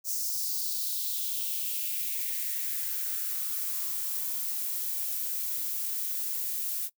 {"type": "noise with high-pass filter sweep", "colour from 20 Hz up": "violet", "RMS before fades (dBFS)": -32, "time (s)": [0.04, 6.9], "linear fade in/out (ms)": 50, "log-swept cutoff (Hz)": [5900, 260], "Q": 3.1, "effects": ["noise-tail reverb RT60 0.1 s tail -21 dB re dry"]}